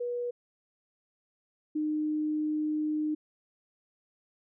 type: tone pair in turn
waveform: sine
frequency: 484.7 / 305.3 Hz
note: B4 / D#4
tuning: -32 / -33 cents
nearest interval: minor sixth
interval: 801 cents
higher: first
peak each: -30 / -27 dBFS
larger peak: second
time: 0-0.31 / 1.75-3.15 s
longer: second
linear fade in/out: 10 ms
effects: none